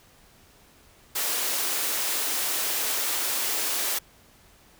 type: high-pass noise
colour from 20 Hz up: white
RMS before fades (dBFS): -27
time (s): 1.15-3.99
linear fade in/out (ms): 10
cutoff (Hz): 290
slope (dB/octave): 24
effects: pink hiss -56 dBFS RMS until 4.79 s